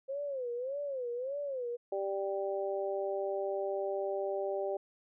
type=tone with vibrato; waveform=sine; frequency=525 Hz; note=C5; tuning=6 cents sharp; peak=-34 dBFS; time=0.08-1.77 s; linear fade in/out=20 ms; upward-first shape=sine; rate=1.7 Hz; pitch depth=170 cents each way
type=harmonic tone; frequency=196 Hz; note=G3; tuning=in tune; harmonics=2 / 3 / 4; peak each=-35 / -35 / -41 dBFS; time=1.92-4.77 s; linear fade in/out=5 ms
effects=none